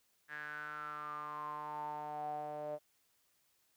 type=tone with band-pass filter sweep; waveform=sawtooth; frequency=149.9 Hz; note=D3; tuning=36 cents sharp; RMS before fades=-43 dBFS; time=0.28-2.79 s; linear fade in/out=50 ms; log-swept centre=1700 to 610 Hz; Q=9.6; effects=white hiss -75 dBFS RMS until 3.76 s